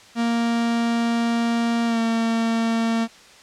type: tone with pitch glide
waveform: 45% pulse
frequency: 233.1 to 228 Hz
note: A#3 to A#3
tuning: 0 to -38 cents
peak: -19 dBFS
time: 0.15-3.08 s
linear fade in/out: 50 ms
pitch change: -38 cents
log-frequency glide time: 1.86-1.99 s
effects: white hiss -47 dBFS RMS until 3.42 s + low-pass 6000 Hz 12 dB/octave